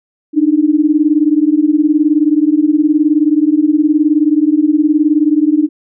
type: beating tone pair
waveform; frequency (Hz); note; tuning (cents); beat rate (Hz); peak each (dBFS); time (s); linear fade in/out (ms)
sine; 293.7 / 312.7; D4 / D#4; 0 / +9; 19; -11; 0.33-5.69; 50
effects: none